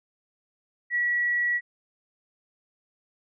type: tone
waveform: sine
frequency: 1932 Hz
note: B6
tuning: 39 cents flat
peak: -22 dBFS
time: 0.9-1.61 s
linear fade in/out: 50 ms
effects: none